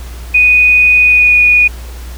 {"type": "tone with pitch glide", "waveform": "sine", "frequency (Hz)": [2482, 2461], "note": ["D#7", "D#7"], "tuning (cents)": [-5, -20], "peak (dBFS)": -4, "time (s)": [0.34, 1.68], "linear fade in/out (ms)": 10, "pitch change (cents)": -15, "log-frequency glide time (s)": [1.02, 1.37], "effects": ["added 60 Hz sine -24 dBFS peak until 2.17 s", "pink hiss -35 dBFS RMS until 2.17 s"]}